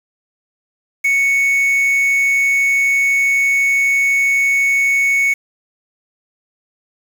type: tone with quantisation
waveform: triangle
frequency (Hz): 2217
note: C#7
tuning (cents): 0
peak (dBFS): -10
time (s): 1.04-5.34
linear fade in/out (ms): 10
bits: 5
effects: none